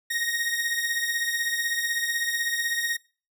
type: beating tone pair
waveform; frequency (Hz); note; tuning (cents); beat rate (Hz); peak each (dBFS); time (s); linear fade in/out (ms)
sawtooth; 1864.7 / 1880.7; A#6 / A#6; 0 / +15; 16; -23 / -27; 0.1-2.97; 10
effects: noise-tail reverb RT60 0.4 s tail -25 dB re dry